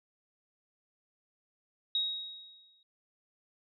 sine tone with exponential decay, 3785 Hz, A#7, 26 cents sharp, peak -26 dBFS, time 1.95-2.83 s, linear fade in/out 2 ms, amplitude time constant 190 ms, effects none

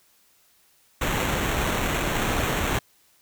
pink noise with sample-and-hold, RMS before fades -25 dBFS, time 1.01-2.79 s, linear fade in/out 5 ms, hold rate 4900 Hz, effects white hiss -61 dBFS RMS until 3.21 s

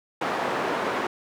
white band-pass noise, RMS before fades -27 dBFS, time 0.21-1.07 s, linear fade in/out 5 ms, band 250 to 1100 Hz, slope 12 dB/octave, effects none

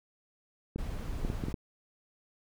clicks, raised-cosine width 3 ms, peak -21 dBFS, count 6, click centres 0.76 / 1.249 / 1.301 / 1.438 / 1.484 / 1.542 s
brown noise, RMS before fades -36 dBFS, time 0.78-1.53 s, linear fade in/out 10 ms
effects none

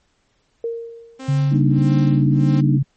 sine tone with exponential decay, 462.8 Hz, A#4, 13 cents flat, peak -19 dBFS, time 0.64-1.43 s, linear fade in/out 2 ms, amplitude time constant 170 ms
sawtooth tone with tremolo, 264.1 Hz, C4, 16 cents sharp, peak -24 dBFS, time 1.19-2.61 s, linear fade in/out 10 ms, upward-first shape sine, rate 1.6 Hz, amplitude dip 95%
sine tone with vibrato, 140 Hz, C#3, 18 cents sharp, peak -14 dBFS, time 1.28-2.83 s, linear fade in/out 10 ms, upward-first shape triangle, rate 1.8 Hz, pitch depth 34 cents each way
sine chord, Eb major seventh, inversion first, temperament just, 194.45 / 233.3 / 291.7 / 311.1 Hz, G3 / Bb3 / D4 / Eb4, -14 / +2 / -12 / 0 cents, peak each -22 dBFS, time 1.51-2.79 s, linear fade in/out 20 ms
effects pink hiss -64 dBFS RMS until 2.96 s + MP3 32 kbps

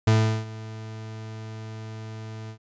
40% pulse tone with ADSR envelope, 110 Hz, A2, in tune, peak -14 dBFS, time 0.07-2.58 s, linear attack 6 ms, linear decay 370 ms, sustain -20 dB, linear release 84 ms, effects resampled to 16000 Hz

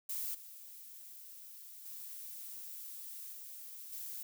violet noise with level steps, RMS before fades -39 / -52 / -47 / -49 / -44 dBFS, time 0.09-4.23 s, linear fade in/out 5 ms, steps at 0.34 / 1.85 / 3.32 / 3.92 s, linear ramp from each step 10 ms, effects none

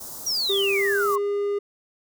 white band-stop noise, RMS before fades -37 dBFS, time 0-1.16 s, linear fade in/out 10 ms, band 1200 to 5100 Hz, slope 24 dB/octave
sine exponential sweep, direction down, 5880 to 1046.5 Hz, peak -22 dBFS, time 0.26-1.18 s, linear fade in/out 10 ms
triangle tone with pitch glide, 395.3 to 406.2 Hz, G4 to G#4, +15 to -38 cents, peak -20 dBFS, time 0.49-1.59 s, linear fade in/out 10 ms, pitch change +47 cents, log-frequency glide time 0.78-1.06 s
effects none

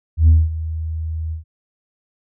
sine tone with ADSR envelope, 79.9 Hz, D#2, 47 cents sharp, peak -4 dBFS, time 0.17-1.44 s, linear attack 110 ms, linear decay 210 ms, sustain -17 dB, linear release 120 ms, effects tanh soft clip ceiling -5 dBFS

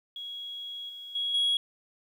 sine tone with level steps, 3322 Hz, G#7, in tune, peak -36 / -40 / -27 / -21 dBFS, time 0.16-1.57 s, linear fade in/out 2 ms, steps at 0.89 / 1.15 / 1.34 s, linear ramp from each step 5 ms, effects tanh soft clip ceiling -21 dBFS + 10-bit

